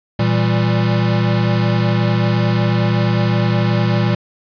square chord, E diminished, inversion second, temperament equal, 116.54 / 164.81 / 196 Hz, Bb2 / E3 / G3, 0 / 0 / 0 cents, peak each -16 / -21 / -20 dBFS, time 0.19-4.15 s, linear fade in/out 5 ms, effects resampled to 11025 Hz + 7-bit

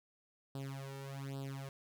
sawtooth tone with flanger, 136.7 Hz, C#3, 24 cents flat, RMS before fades -44 dBFS, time 0.55-1.69 s, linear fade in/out 2 ms, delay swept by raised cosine 0.23 to 2.23 ms, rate 1.2 Hz, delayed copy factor +0.95, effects none

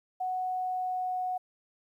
sine tone with pitch glide, 740 to 735.7 Hz, F#5 to F#5, 0 to -10 cents, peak -29 dBFS, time 0.2-1.38 s, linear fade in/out 10 ms, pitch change -10 cents, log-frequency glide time 0.36-1.19 s, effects 11-bit

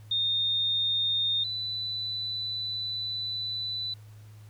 sine tone pair in turn, 3660 / 3985 Hz, A#7 / B7, -32 / +15 cents, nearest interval minor second, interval 147 cents, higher second, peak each -24 / -30 dBFS, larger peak first, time 0.11-1.44 / 1.44-3.94 s, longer second, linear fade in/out 5 ms, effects added 106 Hz sine -46 dBFS peak until 4.49 s + pink hiss -61 dBFS RMS until 4.49 s

